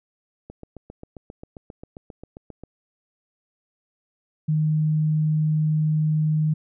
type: click train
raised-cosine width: 2 ms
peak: -25 dBFS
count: 17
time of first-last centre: 0.5-2.636 s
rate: 7.49 Hz
type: tone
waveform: sine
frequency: 154.5 Hz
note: D#3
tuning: 12 cents flat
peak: -18 dBFS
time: 4.48-6.54 s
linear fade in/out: 10 ms
effects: none